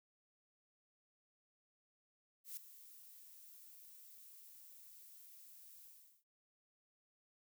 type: noise with ADSR envelope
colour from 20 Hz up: violet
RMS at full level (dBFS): -45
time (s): 2.44-6.24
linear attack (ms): 130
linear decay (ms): 4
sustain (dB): -14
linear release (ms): 380
effects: noise-tail reverb RT60 0.1 s tail -19 dB re dry